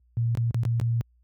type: tone with dropouts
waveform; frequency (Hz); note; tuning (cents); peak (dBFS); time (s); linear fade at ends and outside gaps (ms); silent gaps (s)
sine; 116.54; A#2; 0; -21; 0.17-1.01; 0; 0.351-0.373 / 0.509-0.545 / 0.634-0.652 / 0.799-0.813
effects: added 60 Hz sine -56 dBFS peak until 1.23 s + high-pass 60 Hz 12 dB/octave